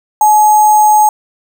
sine tone with sample-and-hold, 849 Hz, G#5, 38 cents sharp, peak -4 dBFS, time 0.21-1.09 s, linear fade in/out 2 ms, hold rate 7350 Hz, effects none

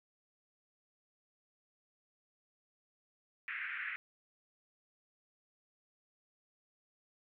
pink band-pass noise, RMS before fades -41 dBFS, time 3.48-3.96 s, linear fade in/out 0 ms, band 1500 to 2400 Hz, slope 48 dB/octave, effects none

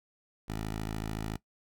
10% pulse tone, 53.7 Hz, A1, 41 cents flat, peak -26 dBFS, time 0.48-1.37 s, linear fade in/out 10 ms, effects noise-tail reverb RT60 0.1 s tail -19 dB re dry

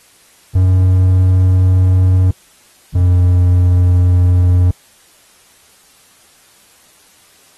triangle tone pair in turn, 92.5 / 89.61 Hz, F#2 / F2, 0 / +45 cents, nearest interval minor second, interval 55 cents, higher first, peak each -5 dBFS, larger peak neither, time 0.55-2.31 / 2.95-4.71 s, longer neither, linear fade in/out 5 ms, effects white hiss -48 dBFS RMS until 7.57 s + AAC 32 kbps

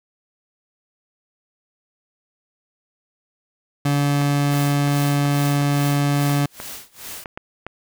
30% pulse tone, 143.2 Hz, D3, 43 cents flat, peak -14 dBFS, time 3.85-6.46 s, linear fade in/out 5 ms
clicks, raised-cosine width 0.5 ms, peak -16 dBFS, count 10, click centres 4.216 / 4.54 / 4.878 / 5.254 / 5.619 / 6.297 / 6.601 / 7.258 / 7.375 / 7.666 s
white noise with tremolo, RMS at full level -33 dBFS, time 4.51-7.24 s, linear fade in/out 2 ms, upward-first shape sine, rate 2.4 Hz, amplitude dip 95%
effects none

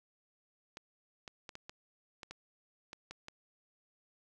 clicks, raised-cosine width 0.2 ms, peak -28 dBFS, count 10, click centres 0.771 / 1.278 / 1.492 / 1.554 / 1.695 / 2.232 / 2.31 / 2.931 / 3.11 / 3.284 s, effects none

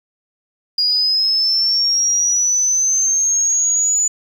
sine linear sweep, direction up, 4849 to 6970 Hz, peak -13 dBFS, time 0.78-4.08 s, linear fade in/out 5 ms, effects 7-bit

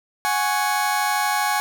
30% pulse chord, F# suspended second, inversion none, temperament just, 740 / 832.5 / 1110 Hz, F#5 / G#5 / C#6, 0 / +4 / +2 cents, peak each -24 / -19 / -23 dBFS, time 0.25-1.6 s, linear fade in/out 0 ms, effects none

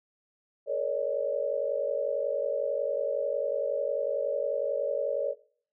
sine tone cluster, 435.3 / 480.7 / 559 / 610 Hz, A4 / B4 / C#5 / D#5, -19 / -47 / +14 / -34 cents, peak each -36 / -36 / -29 / -33 dBFS, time 0.66-5.35 s, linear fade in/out 50 ms, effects noise-tail reverb RT60 0.5 s tail -19 dB re dry

